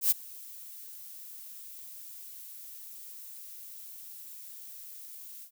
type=noise with ADSR envelope; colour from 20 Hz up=violet; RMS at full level=-22 dBFS; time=0.01-5.51 s; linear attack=100 ms; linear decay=18 ms; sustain=-24 dB; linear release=87 ms; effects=none